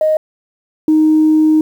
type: tone pair in turn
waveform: sine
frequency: 622.3 / 311.1 Hz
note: D#5 / D#4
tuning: 0 / 0 cents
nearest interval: octave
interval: 1200 cents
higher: first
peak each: -9 / -6 dBFS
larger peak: second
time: 0.01-0.17 / 0.88-1.61 s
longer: second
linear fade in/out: 2 ms
effects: tanh soft clip ceiling -3 dBFS + 7-bit